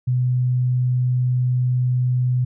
sine tone, 125.5 Hz, B2, 28 cents sharp, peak -16 dBFS, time 0.07-2.45 s, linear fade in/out 10 ms, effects none

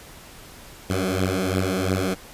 10% pulse beating tone pair, 92.5 / 95.4 Hz, F#2 / G2, 0 / -47 cents, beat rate 2.9 Hz, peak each -16 dBFS, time 0.89-2.15 s, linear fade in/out 20 ms, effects pink hiss -44 dBFS RMS until 2.33 s + resampled to 32000 Hz

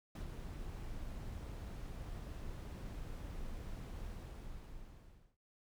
brown noise with ADSR envelope, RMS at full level -41 dBFS, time 0.15-5.37 s, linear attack 5 ms, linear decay 100 ms, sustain -4 dB, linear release 1300 ms, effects none

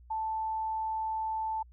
sine tone, 880 Hz, A5, in tune, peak -30 dBFS, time 0.1-1.63 s, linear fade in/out 10 ms, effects added 60 Hz sine -52 dBFS peak until 1.72 s

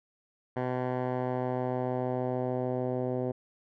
10% pulse tone with low-pass filter sweep, 126.6 Hz, B2, 43 cents sharp, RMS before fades -31 dBFS, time 0.56-3.32 s, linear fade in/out 10 ms, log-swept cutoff 1300 to 530 Hz, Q 1.3, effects none

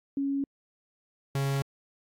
sine / 45% pulse tone pair in turn, 277.2 / 137.88 Hz, C#4 / C#3, 0 / -9 cents, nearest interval octave, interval 1209 cents, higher first, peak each -26 dBFS, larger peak neither, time 0.17-0.44 / 1.35-1.62 s, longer neither, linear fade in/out 2 ms, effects AAC 64 kbps

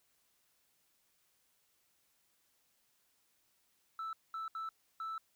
sine tone bursts at uneven times, 1318.5 Hz, E6, in tune, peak -36 dBFS, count 4, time 3.99-4.13 / 4.34-4.48 / 4.55-4.69 / 5-5.18 s, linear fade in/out 2 ms, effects tanh soft clip ceiling -37 dBFS + white hiss -75 dBFS RMS until 5.35 s

